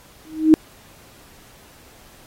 sine tone with exponential growth, 314.2 Hz, D#4, 17 cents sharp, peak -4 dBFS, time 0.25-0.54 s, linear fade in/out 0 ms, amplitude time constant 62 ms, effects pink hiss -49 dBFS RMS until 2.26 s + AAC 48 kbps

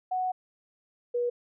sine tone pair in turn, 740 / 483.6 Hz, F#5 / B4, 0 / -36 cents, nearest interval perfect fifth, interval 736 cents, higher first, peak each -26 / -25 dBFS, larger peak second, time 0.11-0.32 / 1.14-1.3 s, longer first, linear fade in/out 10 ms, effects none

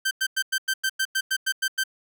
sawtooth tone bursts, 1556 Hz, G6, 13 cents flat, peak -18 dBFS, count 12, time 0.05-1.838 s, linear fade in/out 10 ms, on 61 ms, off 96 ms, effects none

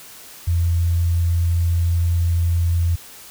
sine tone, 85.2 Hz, F2, 42 cents flat, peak -15 dBFS, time 0.47-2.96 s, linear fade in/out 10 ms, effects white hiss -41 dBFS RMS until 3.3 s

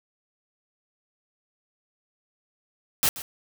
white noise with echo, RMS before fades -21 dBFS, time 3.03-3.09 s, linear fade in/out 0 ms, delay 130 ms, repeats 1, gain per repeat -15 dB, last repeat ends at 3.22 s, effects none

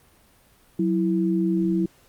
sine tone pair together, 185.18 / 329.6 Hz, F#3 / E4, +2 / 0 cents, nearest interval minor seventh, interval 998 cents, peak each -22 dBFS, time 0.79-1.86 s, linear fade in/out 5 ms, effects pink hiss -57 dBFS RMS until 2.08 s + Opus 32 kbps

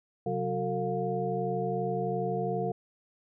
sine tone cluster, 132.1 / 184.1 / 368 / 450.8 / 708 Hz, C3 / F#3 / F#4 / A4 / F5, +17 / -8 / -9 / +42 / +23 cents, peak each -36 / -35 / -36 / -32 / -34 dBFS, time 0.26-2.72 s, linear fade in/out 5 ms, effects none

